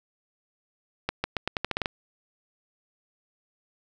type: accelerating click train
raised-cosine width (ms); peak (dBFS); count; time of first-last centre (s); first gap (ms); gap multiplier
0.3; -10; 10; 1.09-1.858; 150; 0.85
effects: none